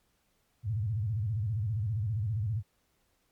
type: tone with vibrato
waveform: sine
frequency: 106.8 Hz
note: G#2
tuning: 49 cents sharp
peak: -28 dBFS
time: 0.63-2.63 s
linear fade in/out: 50 ms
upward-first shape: square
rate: 15 Hz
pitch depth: 160 cents each way
effects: pink hiss -73 dBFS RMS until 3.31 s + MP3 96 kbps